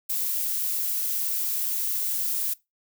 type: noise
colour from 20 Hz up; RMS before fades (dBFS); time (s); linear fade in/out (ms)
violet; -27; 0.09-2.54; 10
effects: noise-tail reverb RT60 0.2 s tail -21 dB re dry